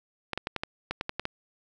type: clicks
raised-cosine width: 0.3 ms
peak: -14 dBFS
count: 10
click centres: 0.333 / 0.376 / 0.471 / 0.563 / 0.635 / 0.91 / 1.011 / 1.094 / 1.196 / 1.254 s
effects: none